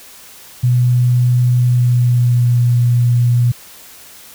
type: tone with pitch glide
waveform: sine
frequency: 123.47 to 121 Hz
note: B2 to B2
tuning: 0 to -35 cents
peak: -9 dBFS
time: 0.63-3.52 s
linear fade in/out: 10 ms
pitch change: -35 cents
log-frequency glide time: 1.6-2.59 s
effects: white hiss -39 dBFS RMS until 4.34 s